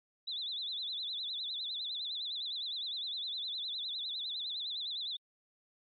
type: tone with vibrato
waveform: sine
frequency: 3729 Hz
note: A#7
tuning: in tune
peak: -36 dBFS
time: 0.27-5.17 s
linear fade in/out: 10 ms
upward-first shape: sine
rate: 9.8 Hz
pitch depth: 160 cents each way
effects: AAC 48 kbps